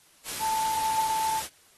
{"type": "tone in noise", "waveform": "sine", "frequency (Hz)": 880, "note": "A5", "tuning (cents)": 0, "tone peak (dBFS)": -25, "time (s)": [0.39, 1.42], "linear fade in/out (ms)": 50, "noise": "white", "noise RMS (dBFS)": -34, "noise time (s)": [0.24, 1.49], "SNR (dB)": 6, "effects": ["white hiss -59 dBFS RMS until 1.77 s", "AAC 32 kbps"]}